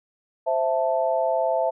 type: chord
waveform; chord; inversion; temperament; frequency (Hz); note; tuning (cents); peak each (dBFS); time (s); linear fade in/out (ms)
sine; A minor; first; equal with one note detuned; 523.3 / 661.9 / 880; C5 / E5 / A5; 0 / +7 / 0; -25 / -22 / -27; 0.46-1.71; 20
effects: none